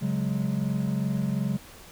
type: chord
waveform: triangle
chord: C# suspended fourth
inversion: none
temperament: equal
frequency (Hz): 138.59 / 185 / 207.7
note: C#3 / F#3 / G#3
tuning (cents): 0 / 0 / 0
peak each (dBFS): -27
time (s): 0.01-1.58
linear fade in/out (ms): 20
effects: pink hiss -48 dBFS RMS until 1.91 s